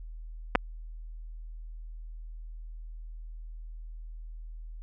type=clicks; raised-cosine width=0.5 ms; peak=-7 dBFS; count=2; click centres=0.552 / 0.556 s; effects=added 40 Hz sine -39 dBFS peak until 4.82 s